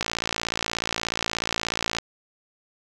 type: click train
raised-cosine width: 0.2 ms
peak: -7 dBFS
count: 113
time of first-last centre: 0.01-1.985 s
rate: 56.7 Hz
effects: none